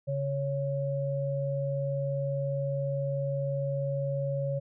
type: tone pair together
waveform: sine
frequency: 139.77 / 554.4 Hz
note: C#3 / C#5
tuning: +15 / 0 cents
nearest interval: 2 octaves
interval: 2385 cents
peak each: -30 / -31 dBFS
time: 0.07-4.6 s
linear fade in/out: 20 ms
effects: none